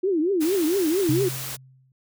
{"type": "tone with vibrato", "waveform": "sine", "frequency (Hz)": 349.5, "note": "F4", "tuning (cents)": 1, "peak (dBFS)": -19, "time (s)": [0.03, 1.29], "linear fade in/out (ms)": 10, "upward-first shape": "triangle", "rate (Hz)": 4.4, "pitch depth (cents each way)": 290}
{"type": "noise", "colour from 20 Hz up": "white", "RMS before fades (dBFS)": -33, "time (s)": [0.4, 1.57], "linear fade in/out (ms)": 20}
{"type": "tone with exponential decay", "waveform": "sine", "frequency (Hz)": 130.81, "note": "C3", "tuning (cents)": 0, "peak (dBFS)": -20, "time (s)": [1.09, 1.92], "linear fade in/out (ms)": 2, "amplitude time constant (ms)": 180}
{"effects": []}